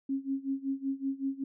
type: tone with tremolo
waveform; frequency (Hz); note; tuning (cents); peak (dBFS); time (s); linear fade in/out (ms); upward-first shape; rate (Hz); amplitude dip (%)
sine; 271.5; C#4; -36; -27; 0.09-1.44; 5; sine; 5.3; 90
effects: none